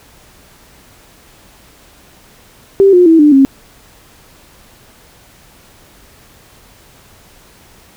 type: tone with pitch steps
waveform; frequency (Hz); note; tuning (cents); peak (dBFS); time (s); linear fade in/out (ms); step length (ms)
sine; 392 / 357.4 / 325.8 / 297.1 / 270.9; G4 / F4 / E4 / D4 / C#4; 0 / +40 / -20 / +20 / -40; -3; 2.8-3.45; 0; 130
effects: pink hiss -44 dBFS RMS until 7.96 s